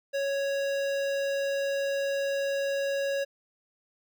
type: tone with notch filter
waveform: square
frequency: 554.4 Hz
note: C#5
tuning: in tune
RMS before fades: -29 dBFS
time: 0.13-3.25 s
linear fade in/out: 20 ms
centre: 11000 Hz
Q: 0.66
effects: none